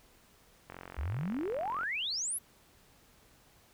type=click train; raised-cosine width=0.5 ms; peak=-29 dBFS; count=52; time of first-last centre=0.7-1.833 s; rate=45 Hz
type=exponential sweep; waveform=sine; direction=up; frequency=61.1 to 11840 Hz; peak=-32 dBFS; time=0.97-2.39 s; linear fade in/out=20 ms
effects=pink hiss -63 dBFS RMS until 3.73 s